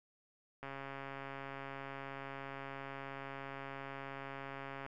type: click train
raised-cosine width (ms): 0.5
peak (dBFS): -30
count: 581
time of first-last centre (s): 0.63-4.864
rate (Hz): 137
effects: none